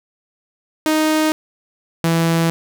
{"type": "tone pair in turn", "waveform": "sawtooth", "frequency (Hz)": [311.1, 165.61], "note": ["D#4", "E3"], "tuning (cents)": [0, 8], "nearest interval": "major seventh", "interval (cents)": 1092, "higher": "first", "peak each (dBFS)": -10, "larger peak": "neither", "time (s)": [[0.86, 1.32], [2.04, 2.5]], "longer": "neither", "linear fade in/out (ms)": 0, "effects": []}